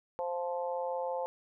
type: harmonic tone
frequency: 174.7 Hz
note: F3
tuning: 1 cent sharp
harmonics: 3 / 4 / 5 / 6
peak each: -34 / -41 / -37 / -48 dBFS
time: 0.19-1.26 s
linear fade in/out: 0 ms
effects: none